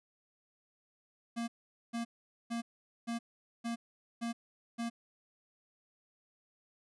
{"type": "tone bursts", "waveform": "square", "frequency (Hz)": 233.1, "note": "A#3", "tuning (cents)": 0, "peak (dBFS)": -35, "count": 7, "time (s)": [1.36, 4.9], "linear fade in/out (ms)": 20, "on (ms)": 120, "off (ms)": 450, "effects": ["resampled to 24000 Hz"]}